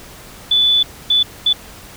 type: tone bursts at uneven times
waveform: sine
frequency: 3476 Hz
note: A7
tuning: 22 cents flat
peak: -10 dBFS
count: 3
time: 0.51-0.83 / 1.1-1.23 / 1.46-1.53 s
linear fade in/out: 5 ms
effects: pink hiss -38 dBFS RMS until 1.96 s